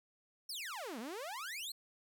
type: exponential two-way sweep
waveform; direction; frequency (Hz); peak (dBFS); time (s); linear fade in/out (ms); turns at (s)
sawtooth; down then up; 5588 to 207.7 to 4383; -38; 0.49-1.72; 5; 0.99
effects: none